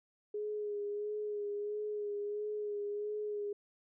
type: tone with vibrato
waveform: sine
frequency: 415.9 Hz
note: G#4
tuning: 2 cents sharp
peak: -35 dBFS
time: 0.34-3.53 s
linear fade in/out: 5 ms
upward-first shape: sine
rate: 1.5 Hz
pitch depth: 27 cents each way
effects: none